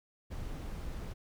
brown noise, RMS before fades -40 dBFS, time 0.3-1.14 s, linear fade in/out 20 ms, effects none

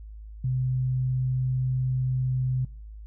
sine tone, 128.6 Hz, C3, 30 cents flat, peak -23 dBFS, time 0.44-2.65 s, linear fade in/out 5 ms, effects noise-tail reverb RT60 0.5 s tail -26 dB re dry + added 53 Hz sine -39 dBFS peak until 3.06 s

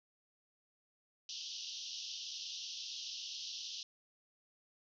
white band-pass noise, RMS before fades -45 dBFS, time 1.29-3.83 s, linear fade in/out 2 ms, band 2800 to 6000 Hz, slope 96 dB/octave, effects none

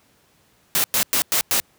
white noise bursts, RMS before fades -19 dBFS, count 5, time 0.75-1.6 s, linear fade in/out 0 ms, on 90 ms, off 100 ms, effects pink hiss -59 dBFS RMS until 1.78 s + high-pass 80 Hz 12 dB/octave

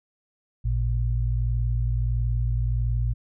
sine tone pair together, 55.04 / 116.54 Hz, A1 / A#2, +1 / 0 cents, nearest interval octave + minor second, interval 1299 cents, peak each -23 / -25 dBFS, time 0.64-3.14 s, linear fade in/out 20 ms, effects none

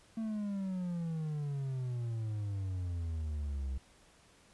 triangle exponential sweep, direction down, 226.1 to 64.7 Hz, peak -32 dBFS, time 0.17-3.78 s, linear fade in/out 5 ms, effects pink hiss -63 dBFS RMS until 4.53 s + resampled to 24000 Hz

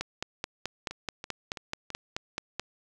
two click trains, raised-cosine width 0.2 ms, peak -21 / -14 dBFS, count 4 / 13, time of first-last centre 0.91-1.903 / 0.01-2.596 s, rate 3.02 / 4.64 Hz, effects none

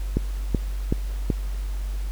click train, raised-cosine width 3 ms, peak -8 dBFS, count 4, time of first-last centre 0.17-1.302 s, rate 2.65 Hz, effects added 48 Hz sine -25 dBFS peak until 2.11 s + pink hiss -46 dBFS RMS until 2.11 s

